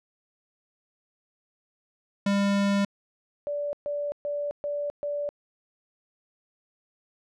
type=tone; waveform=square; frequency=200 Hz; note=G3; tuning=35 cents sharp; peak=-22 dBFS; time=2.26-2.85 s; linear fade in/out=5 ms
type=tone bursts; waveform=sine; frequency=581 Hz; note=D5; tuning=19 cents flat; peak=-27 dBFS; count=5; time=3.47-5.29 s; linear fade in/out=0 ms; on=260 ms; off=130 ms
effects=low-pass 6000 Hz 12 dB/octave